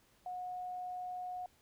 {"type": "tone", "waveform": "sine", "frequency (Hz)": 727, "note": "F#5", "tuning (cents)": -31, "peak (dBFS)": -39, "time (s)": [0.26, 1.46], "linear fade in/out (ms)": 2, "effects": ["pink hiss -69 dBFS RMS until 1.61 s"]}